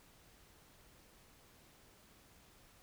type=silence; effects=pink hiss -64 dBFS RMS until 2.82 s